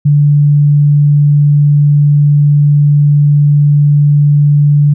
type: tone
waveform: sine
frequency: 145.9 Hz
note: D3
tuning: 11 cents flat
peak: -4 dBFS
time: 0.05-4.94 s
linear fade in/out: 10 ms
effects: none